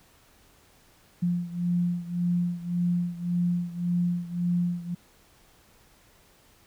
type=beating tone pair; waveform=sine; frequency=174.61 / 176.41 Hz; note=F3 / F3; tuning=0 / +18 cents; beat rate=1.8 Hz; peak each=-26 / -29 dBFS; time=1.22-4.95 s; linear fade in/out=10 ms; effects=pink hiss -59 dBFS RMS until 6.66 s